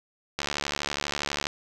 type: click train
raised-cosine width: 0.2 ms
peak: -10 dBFS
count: 79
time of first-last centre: 0.39-1.469 s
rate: 72.3 Hz
effects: none